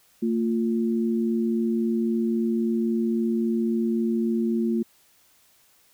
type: tone pair together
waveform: sine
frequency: 226.8 / 350.5 Hz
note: A#3 / F4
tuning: -47 / +6 cents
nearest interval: minor sixth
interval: 753 cents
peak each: -22 / -27 dBFS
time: 0.22-4.83 s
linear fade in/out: 10 ms
effects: white hiss -60 dBFS RMS until 5.93 s